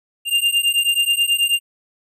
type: beating tone pair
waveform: square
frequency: 2794 / 2803.3 Hz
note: F7 / F7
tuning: 0 / +6 cents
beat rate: 9.3 Hz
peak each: -19 dBFS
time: 0.25-1.6 s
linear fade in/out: 50 ms
effects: resampled to 32000 Hz